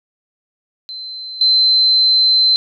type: tone with level steps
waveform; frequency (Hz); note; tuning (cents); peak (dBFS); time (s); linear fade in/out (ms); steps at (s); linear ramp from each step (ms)
sine; 4080; C8; -44; -26 / -9; 0.89-2.56; 0; 1.41; 2
effects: none